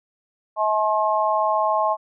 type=harmonic tone; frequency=213.9 Hz; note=A3; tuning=49 cents flat; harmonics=3 / 4 / 5; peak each=-22 / -22 / -22 dBFS; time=0.56-1.97 s; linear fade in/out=50 ms; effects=none